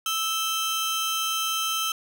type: tone pair together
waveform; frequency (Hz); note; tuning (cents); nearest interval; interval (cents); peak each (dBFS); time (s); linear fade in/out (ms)
sawtooth; 1315 / 3128; E6 / G7; -5 / -4; octave + minor third; 1501; -24; 0.06-1.92; 2
effects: none